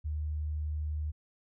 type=tone; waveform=sine; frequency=76 Hz; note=D#2; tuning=40 cents flat; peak=-31 dBFS; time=0.04-1.12 s; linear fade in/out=20 ms; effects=none